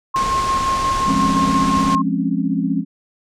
sine tone with tremolo, 1070 Hz, C6, 38 cents sharp, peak -15 dBFS, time 0.14-2.02 s, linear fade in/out 10 ms, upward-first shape square, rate 5.7 Hz, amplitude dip 30%
pink low-pass noise, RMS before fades -26 dBFS, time 0.16-1.95 s, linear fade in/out 0 ms, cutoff 8000 Hz, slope 24 dB/octave
sine chord, Db major seventh, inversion first, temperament equal, 174.61 / 207.7 / 261.6 / 277.2 Hz, F3 / Ab3 / C4 / Db4, 0 / 0 / 0 / 0 cents, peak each -22 dBFS, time 1.05-2.85 s, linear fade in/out 50 ms
effects none

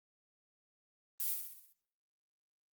violet noise with echo, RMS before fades -36 dBFS, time 1.2-1.34 s, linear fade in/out 0 ms, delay 64 ms, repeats 6, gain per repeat -5 dB, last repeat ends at 1.724 s, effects noise-tail reverb RT60 0.8 s tail -26 dB re dry + Opus 32 kbps

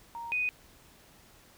sine tone pair in turn, 932.3 / 2489 Hz, A#5 / D#7, 0 / 0 cents, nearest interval octave + perfect fourth, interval 1700 cents, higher second, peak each -37 / -27 dBFS, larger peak second, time 0.15-0.32 / 0.32-0.49 s, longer neither, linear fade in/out 0 ms, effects pink hiss -58 dBFS RMS until 1.57 s

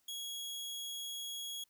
sawtooth tone, 3322 Hz, G#7, in tune, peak -37 dBFS, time 0.08-1.64 s, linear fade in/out 5 ms, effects white hiss -75 dBFS RMS until 1.69 s

